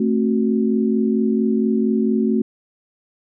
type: chord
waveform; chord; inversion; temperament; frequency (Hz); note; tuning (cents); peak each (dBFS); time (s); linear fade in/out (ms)
sine; F# diminished; first; just; 222 / 266.4 / 370; A3 / C4 / F#4; +16 / +31 / 0; -17 / -22 / -22; 0-2.42; 5
effects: none